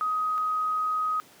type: tone pair in turn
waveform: sine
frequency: 1257 / 1257 Hz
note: D#6 / D#6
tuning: +17 / +17 cents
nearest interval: unison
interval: 0 cents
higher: neither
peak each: -24 dBFS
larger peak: neither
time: 0.01-0.38 / 0.38-1.2 s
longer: second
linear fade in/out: 0 ms
effects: pink hiss -53 dBFS RMS until 1.4 s + high-pass 200 Hz 12 dB/octave